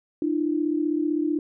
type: tone pair together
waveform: sine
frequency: 301.7 / 337.4 Hz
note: D4 / E4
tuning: +47 / +40 cents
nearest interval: major second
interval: 193 cents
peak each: -23 / -26 dBFS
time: 0.22-1.39 s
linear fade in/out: 2 ms
effects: none